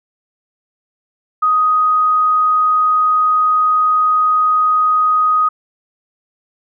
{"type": "tone", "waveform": "sine", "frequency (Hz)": 1250, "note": "D#6", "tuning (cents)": 8, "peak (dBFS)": -10, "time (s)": [1.42, 5.49], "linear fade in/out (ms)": 10, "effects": []}